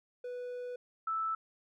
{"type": "tone pair in turn", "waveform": ["triangle", "sine"], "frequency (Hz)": [493.2, 1316.7], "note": ["B4", "E6"], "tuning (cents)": [-2, -2], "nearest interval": "octave + perfect fourth", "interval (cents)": 1700, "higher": "second", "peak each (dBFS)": [-36, -31], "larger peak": "second", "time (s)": [[0.24, 0.76], [1.07, 1.35]], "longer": "first", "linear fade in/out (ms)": 5, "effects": []}